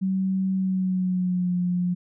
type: tone with pitch glide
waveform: sine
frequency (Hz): 190 to 178.3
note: F#3 to F3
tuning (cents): +46 to +36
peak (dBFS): -21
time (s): 0.01-1.95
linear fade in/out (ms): 20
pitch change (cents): -110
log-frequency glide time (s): 0.54-1.55
effects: none